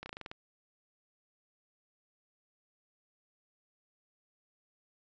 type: slowing click train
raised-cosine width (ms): 0.3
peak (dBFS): -26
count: 8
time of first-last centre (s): 0.03-0.315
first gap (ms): 30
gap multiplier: 1.1
effects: resampled to 16000 Hz

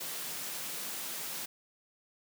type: high-pass noise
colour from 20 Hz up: white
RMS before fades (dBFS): -39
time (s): 0-1.46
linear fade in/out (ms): 10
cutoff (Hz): 130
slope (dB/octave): 96
effects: none

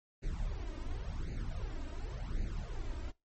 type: noise with flanger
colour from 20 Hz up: brown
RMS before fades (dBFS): -38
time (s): 0.22-3.12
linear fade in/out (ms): 20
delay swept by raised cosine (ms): 0.45 to 3.25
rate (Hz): 0.91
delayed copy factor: +0.95
effects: noise-tail reverb RT60 0.2 s tail -20 dB re dry + MP3 32 kbps

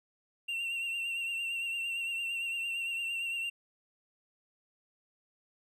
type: tone with vibrato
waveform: triangle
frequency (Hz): 2744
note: F7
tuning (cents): -31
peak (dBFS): -31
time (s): 0.48-3.5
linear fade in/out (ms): 10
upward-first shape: triangle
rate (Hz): 8.8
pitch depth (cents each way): 44
effects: none

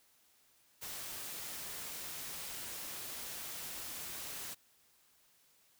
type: noise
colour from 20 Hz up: white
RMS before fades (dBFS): -44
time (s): 0.81-4.55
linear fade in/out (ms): 20
effects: white hiss -69 dBFS RMS until 5.79 s

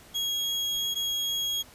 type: tone pair in turn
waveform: 35% pulse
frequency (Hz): 3299 / 3299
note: G#7 / G#7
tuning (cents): -12 / -12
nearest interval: unison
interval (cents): 0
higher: neither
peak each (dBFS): -25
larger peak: neither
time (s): 0.14-0.95 / 0.95-1.63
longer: first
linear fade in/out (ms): 20
effects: pink hiss -52 dBFS RMS until 1.74 s + resampled to 32000 Hz

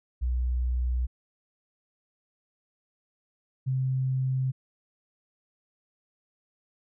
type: tone pair in turn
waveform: sine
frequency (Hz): 61.74 / 130.82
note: B1 / C3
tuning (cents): 0 / 0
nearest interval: octave + minor second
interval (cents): 1300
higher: second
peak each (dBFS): -24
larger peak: neither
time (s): 0.21-1.07 / 3.66-4.52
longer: neither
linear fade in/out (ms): 20
effects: none

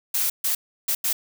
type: noise bursts at uneven times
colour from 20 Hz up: blue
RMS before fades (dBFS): -23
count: 4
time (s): 0.14-0.3 / 0.44-0.55 / 0.88-0.95 / 1.04-1.13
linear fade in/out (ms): 5
effects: none

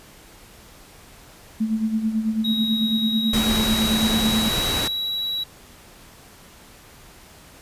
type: tone with tremolo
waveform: sine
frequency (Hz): 220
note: A3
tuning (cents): 0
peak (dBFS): -17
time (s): 1.6-4.49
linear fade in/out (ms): 10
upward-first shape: sine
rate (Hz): 9.1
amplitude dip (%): 65
type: tone with pitch glide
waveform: triangle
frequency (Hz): 3808 to 3895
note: A#7 to B7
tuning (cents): +36 to -25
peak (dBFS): -22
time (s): 2.44-5.44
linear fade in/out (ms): 10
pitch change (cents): +39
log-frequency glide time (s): 3.03-5.11
type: noise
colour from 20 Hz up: pink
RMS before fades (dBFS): -25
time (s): 3.33-4.88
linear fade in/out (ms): 5
effects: pink hiss -47 dBFS RMS until 7.61 s + resampled to 32000 Hz

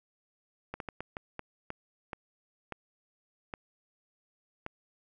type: slowing click train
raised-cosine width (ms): 0.5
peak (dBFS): -22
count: 11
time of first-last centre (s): 0.74-4.664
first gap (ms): 62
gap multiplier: 1.38
effects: none

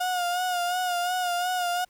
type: tone with vibrato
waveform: 35% pulse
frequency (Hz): 717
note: F5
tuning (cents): +45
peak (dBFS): -23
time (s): 0-1.85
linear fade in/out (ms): 10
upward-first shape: sine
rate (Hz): 2.8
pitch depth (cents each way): 44
effects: pink hiss -66 dBFS RMS until 1.89 s

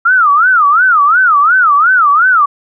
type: tone with vibrato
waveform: sine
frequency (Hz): 1318.5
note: E6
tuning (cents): 0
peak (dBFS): -5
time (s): 0.05-2.46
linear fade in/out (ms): 10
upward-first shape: sine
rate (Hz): 2.8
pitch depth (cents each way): 260
effects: none

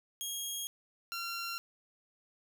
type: tone pair in turn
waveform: 15% pulse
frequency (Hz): 3268 / 1374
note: G#7 / F6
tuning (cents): -29 / -29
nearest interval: octave + minor third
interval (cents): 1500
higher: first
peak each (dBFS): -29 / -30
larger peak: first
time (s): 0.21-0.67 / 1.12-1.58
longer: neither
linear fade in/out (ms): 0
effects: none

